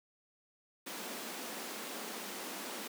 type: high-pass noise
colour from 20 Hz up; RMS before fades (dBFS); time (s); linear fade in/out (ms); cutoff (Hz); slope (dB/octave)
pink; -43; 0.86-2.88; 10; 200; 48
effects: none